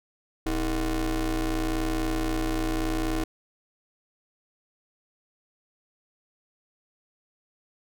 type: ring-modulated tone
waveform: 40% pulse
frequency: 144.6 Hz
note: D3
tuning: 27 cents flat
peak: -21 dBFS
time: 0.46-3.24 s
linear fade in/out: 5 ms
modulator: 175 Hz
effects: none